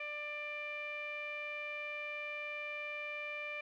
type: tone with low-pass filter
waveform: sawtooth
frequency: 593 Hz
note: D5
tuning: 17 cents sharp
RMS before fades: -42 dBFS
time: 0-3.61 s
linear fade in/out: 5 ms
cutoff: 2400 Hz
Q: 8.3
effects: none